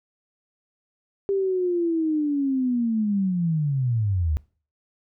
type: linear sweep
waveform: sine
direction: down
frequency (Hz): 398.1 to 71.3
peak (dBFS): -20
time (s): 1.29-4.37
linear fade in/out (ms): 0
effects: noise-tail reverb RT60 0.4 s tail -22 dB re dry